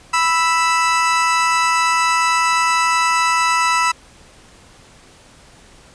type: tone pair together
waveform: 30% pulse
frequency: 987.8 / 1318.5 Hz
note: B5 / E6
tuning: 0 / 0 cents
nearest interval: perfect fourth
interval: 500 cents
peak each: -14 dBFS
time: 0.13-3.92 s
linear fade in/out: 10 ms
effects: pink hiss -46 dBFS RMS until 5.94 s + resampled to 22050 Hz